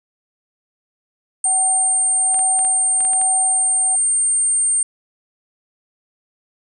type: tone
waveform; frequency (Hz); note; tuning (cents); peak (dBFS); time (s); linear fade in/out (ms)
sine; 8720; C#9; -29; -14; 1.44-4.83; 2
type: tone with tremolo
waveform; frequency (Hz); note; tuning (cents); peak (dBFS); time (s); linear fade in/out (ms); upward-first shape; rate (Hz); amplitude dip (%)
sine; 752; F#5; +28; -22; 1.45-3.96; 10; sine; 1.2; 65
type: clicks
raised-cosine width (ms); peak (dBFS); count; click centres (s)
0.3; -19; 8; 2.344 / 2.392 / 2.591 / 2.649 / 3.006 / 3.05 / 3.133 / 3.215
effects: none